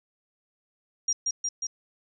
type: tone with echo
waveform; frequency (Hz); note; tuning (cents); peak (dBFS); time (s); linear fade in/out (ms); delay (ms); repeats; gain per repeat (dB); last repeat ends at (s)
sine; 5700; F8; +34; -22; 1.08-1.13; 5; 180; 3; -2; 1.67
effects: none